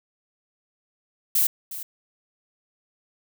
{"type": "noise with echo", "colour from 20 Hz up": "violet", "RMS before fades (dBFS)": -20, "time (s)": [1.35, 1.47], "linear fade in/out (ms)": 5, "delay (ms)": 360, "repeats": 1, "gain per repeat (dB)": -14, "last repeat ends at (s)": 1.83, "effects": []}